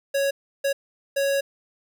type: tone bursts at uneven times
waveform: square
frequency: 554.4 Hz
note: C#5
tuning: in tune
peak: -21 dBFS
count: 3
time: 0.14-0.31 / 0.64-0.73 / 1.16-1.41 s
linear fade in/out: 10 ms
effects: none